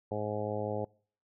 harmonic tone, 105.3 Hz, G#2, 24 cents sharp, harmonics 1 / 2 / 3 / 4 / 5 / 6 / 7 / 8, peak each -39 / -41 / -43 / -38 / -37 / -41 / -42 / -44 dBFS, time 0.11-0.85 s, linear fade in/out 5 ms, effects noise-tail reverb RT60 0.5 s tail -26 dB re dry

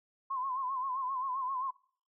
sine tone with vibrato, 1046.5 Hz, C6, in tune, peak -32 dBFS, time 0.3-1.71 s, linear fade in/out 10 ms, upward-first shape sine, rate 7.6 Hz, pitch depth 84 cents each way, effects noise-tail reverb RT60 0.5 s tail -23 dB re dry

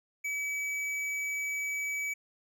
triangle tone with tanh clipping, 2286 Hz, D7, 47 cents flat, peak -33 dBFS, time 0.24-2.14 s, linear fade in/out 10 ms, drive 17 dB, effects none

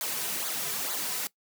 white noise with flanger, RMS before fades -32 dBFS, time 0.01-1.27 s, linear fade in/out 0 ms, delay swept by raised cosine 0.36 to 3.66 ms, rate 2.2 Hz, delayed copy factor -0.7, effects noise-tail reverb RT60 0.1 s tail -20 dB re dry + high-pass 150 Hz 12 dB/octave

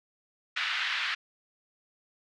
pink band-pass noise, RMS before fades -31 dBFS, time 0.56-1.15 s, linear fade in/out 10 ms, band 1400 to 3700 Hz, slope 24 dB/octave, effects none

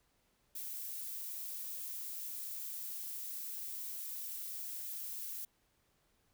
violet noise, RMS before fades -43 dBFS, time 0.55-5.45 s, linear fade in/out 5 ms, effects pink hiss -75 dBFS RMS until 6.33 s

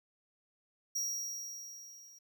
square tone with level ramp, 5680 Hz, F8, 28 cents sharp, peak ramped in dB -32 to -55 dBFS, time 0.95-2.19 s, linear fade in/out 10 ms, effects 12-bit

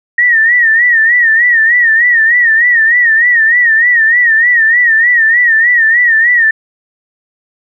sine tone with vibrato, 1864.7 Hz, A#6, in tune, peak -5 dBFS, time 0.18-6.51 s, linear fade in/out 5 ms, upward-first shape sine, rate 3.3 Hz, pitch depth 99 cents each way, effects none

